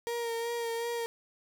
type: tone with vibrato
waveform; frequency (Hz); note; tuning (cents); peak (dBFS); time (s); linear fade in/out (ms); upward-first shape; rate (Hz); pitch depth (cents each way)
35% pulse; 466.2; A#4; 0; -30; 0.07-1.06; 0; sine; 2.7; 25
effects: none